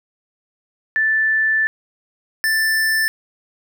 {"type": "tone pair in turn", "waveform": ["sine", "square"], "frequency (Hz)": [1760, 1766.8], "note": ["A6", "A6"], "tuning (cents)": [0, 7], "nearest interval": "unison", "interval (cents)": 7, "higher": "second", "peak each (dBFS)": [-14, -16], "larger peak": "first", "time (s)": [[0.96, 1.67], [2.44, 3.08]], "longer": "first", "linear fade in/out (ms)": 0, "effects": []}